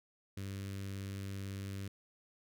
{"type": "tone with notch filter", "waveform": "sawtooth", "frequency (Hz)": 98, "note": "G2", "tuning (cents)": 0, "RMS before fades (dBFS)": -42, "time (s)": [0.37, 1.88], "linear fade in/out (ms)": 5, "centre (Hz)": 810, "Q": 0.61, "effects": []}